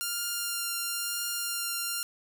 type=tone with vibrato; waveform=5% pulse; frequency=1396.9 Hz; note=F6; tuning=in tune; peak=-19 dBFS; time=0.01-2.03 s; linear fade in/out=0 ms; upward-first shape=triangle; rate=1 Hz; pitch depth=11 cents each way; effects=none